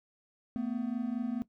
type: tone pair together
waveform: triangle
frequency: 225.4 / 250 Hz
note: A3 / B3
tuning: +42 / +21 cents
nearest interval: major second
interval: 179 cents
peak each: -32 / -32 dBFS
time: 0.56-1.42 s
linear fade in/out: 0 ms
effects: noise-tail reverb RT60 0.1 s tail -17 dB re dry